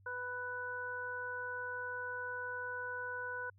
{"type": "harmonic tone", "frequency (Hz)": 495.7, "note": "B4", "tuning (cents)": 6, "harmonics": [1, 2, 3], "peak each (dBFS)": [-46, -45, -40], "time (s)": [0.06, 3.5], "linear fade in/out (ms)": 5, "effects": ["added 97 Hz sine -61 dBFS peak until 3.58 s"]}